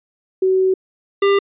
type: tone pair in turn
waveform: sine / square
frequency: 376.8 / 398 Hz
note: F#4 / G4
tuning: +32 / +26 cents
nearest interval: minor second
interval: 94 cents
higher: second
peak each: -12 dBFS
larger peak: neither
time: 0.42-0.74 / 1.22-1.39 s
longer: first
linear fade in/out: 5 ms
effects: resampled to 8000 Hz